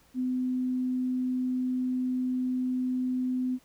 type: tone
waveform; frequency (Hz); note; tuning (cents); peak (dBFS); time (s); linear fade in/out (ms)
sine; 254; B3; +49; -26; 0.14-3.59; 50
effects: pink hiss -62 dBFS RMS until 3.64 s